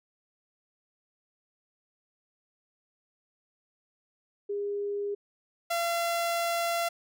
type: tone pair in turn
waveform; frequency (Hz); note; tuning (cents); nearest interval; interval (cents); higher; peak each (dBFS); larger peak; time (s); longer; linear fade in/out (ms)
sine / sawtooth; 406.6 / 682.1; G#4 / F5; -37 / -41; major sixth; 896; second; -29 / -23; second; 4.49-5.15 / 5.7-6.89; second; 10
effects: none